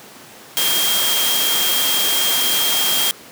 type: tone in noise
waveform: sine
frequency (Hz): 3221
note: G7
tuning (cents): +46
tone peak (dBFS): -19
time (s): 0.57-3.11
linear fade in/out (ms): 0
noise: white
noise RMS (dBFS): -19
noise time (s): 0.57-3.11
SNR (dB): -3
effects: pink hiss -40 dBFS RMS until 3.31 s + high-pass 200 Hz 12 dB/octave